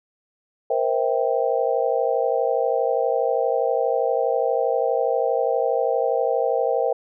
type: chord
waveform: sine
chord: C dominant seventh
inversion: third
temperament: just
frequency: 470.9 / 523.3 / 654.1 / 784.9 Hz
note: Bb4 / C5 / E5 / G5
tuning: +18 / 0 / -14 / +2 cents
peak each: -23 / -23 / -25 / -26 dBFS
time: 0.7-6.93 s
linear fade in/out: 5 ms
effects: none